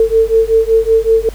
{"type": "beating tone pair", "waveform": "sine", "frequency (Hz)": [446, 451.3], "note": ["A4", "A4"], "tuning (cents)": [23, 44], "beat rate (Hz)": 5.3, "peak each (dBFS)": -11, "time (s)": [0, 1.29], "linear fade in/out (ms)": 2, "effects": ["added 50 Hz sine -26 dBFS peak until 1.34 s", "pink hiss -38 dBFS RMS until 1.34 s"]}